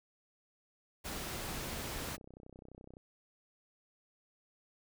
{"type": "noise", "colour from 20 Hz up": "pink", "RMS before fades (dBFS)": -41, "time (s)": [1.04, 2.17], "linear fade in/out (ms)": 20}
{"type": "click train", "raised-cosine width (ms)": 2, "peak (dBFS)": -39, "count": 52, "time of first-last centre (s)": [1.36, 2.969], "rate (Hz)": 31.7}
{"effects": []}